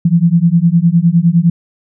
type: beating tone pair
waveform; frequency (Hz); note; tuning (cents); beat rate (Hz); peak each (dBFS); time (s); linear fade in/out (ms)
sine; 164.81 / 174.61; E3 / F3; 0 / 0; 9.8; -10; 0.05-1.5; 5
effects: none